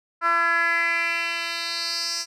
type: tone with band-pass filter sweep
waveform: 10% pulse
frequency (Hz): 337.2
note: E4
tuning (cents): +39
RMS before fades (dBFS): -24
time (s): 0.21-2.26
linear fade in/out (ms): 50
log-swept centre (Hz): 1300 to 5900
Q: 3.6
effects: none